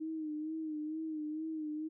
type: tone with vibrato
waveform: sine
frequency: 311.1 Hz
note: D#4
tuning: in tune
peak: -36 dBFS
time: 0-1.89 s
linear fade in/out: 20 ms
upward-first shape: sine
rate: 2.2 Hz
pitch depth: 51 cents each way
effects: none